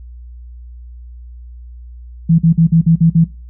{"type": "tone bursts", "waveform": "sine", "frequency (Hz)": 164.81, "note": "E3", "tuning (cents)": 0, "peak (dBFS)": -6, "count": 7, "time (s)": [2.29, 3.244], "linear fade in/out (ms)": 10, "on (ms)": 96, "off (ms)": 47, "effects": ["noise-tail reverb RT60 0.3 s tail -19 dB re dry", "added 60 Hz sine -31 dBFS peak until 3.49 s"]}